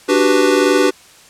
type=chord; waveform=square; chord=G major seventh; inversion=second; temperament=equal; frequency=293.7 / 370 / 392 / 493.9 Hz; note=D4 / F#4 / G4 / B4; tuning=0 / 0 / 0 / 0 cents; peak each=-17 dBFS; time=0.08-0.91 s; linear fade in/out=20 ms; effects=white hiss -44 dBFS RMS until 1.29 s + low-pass 9000 Hz 12 dB/octave